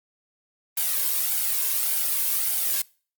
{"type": "noise with flanger", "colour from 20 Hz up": "blue", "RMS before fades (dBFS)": -24, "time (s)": [0.77, 2.82], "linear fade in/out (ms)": 5, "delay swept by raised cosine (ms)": [1.3, 1.9], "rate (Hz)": 1.7, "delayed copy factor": 0.7, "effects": ["noise-tail reverb RT60 0.4 s tail -24 dB re dry", "Opus 32 kbps"]}